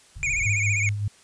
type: low-pass noise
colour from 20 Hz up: pink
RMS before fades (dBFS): -35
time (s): 0.15-0.51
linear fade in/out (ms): 20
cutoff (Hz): 150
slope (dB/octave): 96
type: tone with vibrato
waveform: square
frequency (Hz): 2318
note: D7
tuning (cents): -23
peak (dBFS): -23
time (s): 0.23-0.89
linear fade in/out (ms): 0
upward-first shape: sine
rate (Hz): 15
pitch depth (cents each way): 110
type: tone with tremolo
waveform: sine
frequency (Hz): 102.9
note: G#2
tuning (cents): -16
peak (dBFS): -21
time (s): 0.45-1.08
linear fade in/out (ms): 5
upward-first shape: sine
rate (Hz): 5.2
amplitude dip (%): 50
effects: white hiss -54 dBFS RMS until 1.23 s + resampled to 22050 Hz